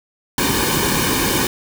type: noise with comb filter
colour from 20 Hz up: pink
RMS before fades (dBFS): -18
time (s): 0.38-1.47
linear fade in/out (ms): 2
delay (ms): 1.5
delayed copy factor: -0.75
effects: none